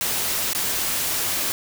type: noise with dropouts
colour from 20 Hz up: white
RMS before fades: -24 dBFS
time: 0.01-1.52 s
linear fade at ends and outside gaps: 0 ms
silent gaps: 0.532-0.549 s
effects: none